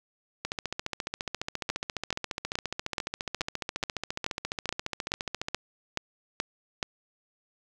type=two click trains; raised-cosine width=0.2 ms; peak=-11 / -14 dBFS; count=13 / 74; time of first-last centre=1.7-6.828 / 0.45-5.484 s; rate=2.34 / 14.5 Hz; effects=none